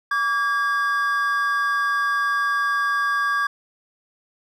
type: tone pair together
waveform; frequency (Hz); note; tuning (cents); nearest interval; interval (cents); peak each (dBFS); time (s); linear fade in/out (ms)
triangle; 1151 / 1630; D6 / G#6; -35 / -33; tritone; 602; -20; 0.11-3.47; 5
effects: none